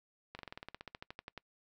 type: slowing click train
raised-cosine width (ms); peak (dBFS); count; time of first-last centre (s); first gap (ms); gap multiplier
0.3; -28; 17; 0.35-1.377; 40; 1.06
effects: noise-tail reverb RT60 0.1 s tail -25 dB re dry